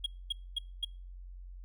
triangle tone bursts, 3287 Hz, G#7, 19 cents flat, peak -28 dBFS, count 4, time 0.04-0.848 s, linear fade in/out 5 ms, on 22 ms, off 240 ms, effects noise-tail reverb RT60 0.4 s tail -26 dB re dry + added 45 Hz sine -44 dBFS peak until 1.64 s

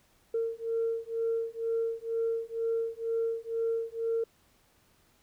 sine beating tone pair, 455.6 / 457.7 Hz, A#4 / A#4, -40 / -32 cents, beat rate 2.1 Hz, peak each -31 dBFS, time 0.34-4.24 s, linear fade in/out 5 ms, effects tanh soft clip ceiling -22 dBFS + pink hiss -66 dBFS RMS until 5.22 s

